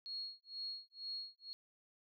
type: tone with tremolo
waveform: sine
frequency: 4305 Hz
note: C8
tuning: 49 cents sharp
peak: -40 dBFS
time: 0.06-1.53 s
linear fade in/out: 0 ms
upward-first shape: sine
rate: 2.1 Hz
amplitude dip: 100%
effects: none